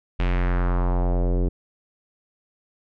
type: tone with low-pass filter sweep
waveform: square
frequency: 44.54 Hz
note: F1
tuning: 35 cents sharp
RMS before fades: -21 dBFS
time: 0.19-1.49 s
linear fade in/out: 10 ms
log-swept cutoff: 2800 to 390 Hz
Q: 2
effects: none